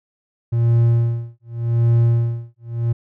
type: tone with tremolo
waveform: triangle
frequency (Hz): 117.1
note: A#2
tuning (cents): +8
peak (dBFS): -9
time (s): 0.52-2.93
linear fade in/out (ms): 10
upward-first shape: sine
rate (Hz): 0.86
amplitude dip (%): 100
effects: none